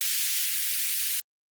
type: high-pass noise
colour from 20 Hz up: white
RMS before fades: -27 dBFS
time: 0.01-1.2 s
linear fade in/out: 0 ms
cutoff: 1900 Hz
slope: 24 dB/octave
effects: Opus 24 kbps